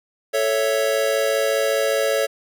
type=chord; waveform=square; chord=A major; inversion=none; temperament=equal; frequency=440 / 554.4 / 659.3 Hz; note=A4 / C#5 / E5; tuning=0 / 0 / 0 cents; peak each=-24 / -21 / -26 dBFS; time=0.33-2.27 s; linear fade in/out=20 ms; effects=none